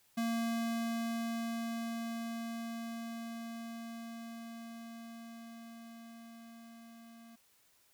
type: tone with level ramp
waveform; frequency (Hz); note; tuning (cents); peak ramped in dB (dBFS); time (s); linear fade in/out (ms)
square; 230.2; A#3; -22; -32 to -54; 0.17-7.36; 10
effects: white hiss -69 dBFS RMS until 7.93 s